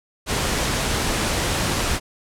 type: noise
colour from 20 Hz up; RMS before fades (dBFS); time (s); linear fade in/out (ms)
pink; -22; 0.26-2; 50
effects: low-pass 10000 Hz 12 dB/octave